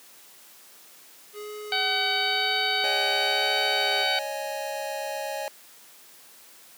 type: tone with vibrato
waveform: square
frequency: 415.3 Hz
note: G#4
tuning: in tune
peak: -36 dBFS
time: 1.33-4.06 s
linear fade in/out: 50 ms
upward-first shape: sine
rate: 1 Hz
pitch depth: 26 cents each way
type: harmonic tone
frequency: 757 Hz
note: F#5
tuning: 39 cents sharp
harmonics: 1 / 2 / 3 / 4 / 5 / 6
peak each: -30 / -30 / -30 / -30 / -30 / -30 dBFS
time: 1.72-4.19 s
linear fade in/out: 2 ms
type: chord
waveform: square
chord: C# suspended second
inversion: none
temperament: equal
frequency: 554.4 / 622.3 / 830.6 Hz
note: C#5 / D#5 / G#5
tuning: 0 / 0 / 0 cents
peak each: -35 dBFS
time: 2.84-5.48 s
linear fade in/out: 0 ms
effects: white hiss -51 dBFS RMS until 6.77 s + high-pass 200 Hz 12 dB/octave